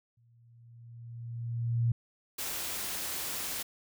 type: tone with exponential growth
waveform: sine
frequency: 117.3 Hz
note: A#2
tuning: 11 cents sharp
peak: -23 dBFS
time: 0.17-1.92 s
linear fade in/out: 5 ms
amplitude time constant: 380 ms
type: noise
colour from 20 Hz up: white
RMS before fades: -36 dBFS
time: 2.38-3.63 s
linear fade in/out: 10 ms
effects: none